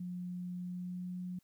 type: tone with pitch glide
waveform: sine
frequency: 178.9 to 180.77 Hz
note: F3 to F#3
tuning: +42 to -40 cents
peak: -38 dBFS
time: 0-1.39 s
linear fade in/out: 5 ms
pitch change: +18 cents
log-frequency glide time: 0.57-1.23 s
effects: white hiss -75 dBFS RMS until 1.43 s